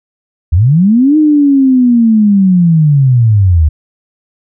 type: linear two-way sweep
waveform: sine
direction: up then down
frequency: 72.8 to 311.1 to 72.8 Hz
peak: -4 dBFS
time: 0.52-3.69 s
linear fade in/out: 10 ms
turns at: 1.17 s
effects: none